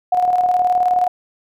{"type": "tone with tremolo", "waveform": "sine", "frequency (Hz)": 725, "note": "F#5", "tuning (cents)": -35, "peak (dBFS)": -11, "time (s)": [0.12, 1.08], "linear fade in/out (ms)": 5, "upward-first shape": "square", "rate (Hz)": 19, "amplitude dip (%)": 45, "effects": []}